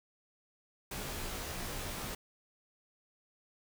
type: noise with comb filter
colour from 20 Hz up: pink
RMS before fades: -40 dBFS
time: 0.91-2.15 s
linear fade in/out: 5 ms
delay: 18 ms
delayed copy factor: -0.85
effects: none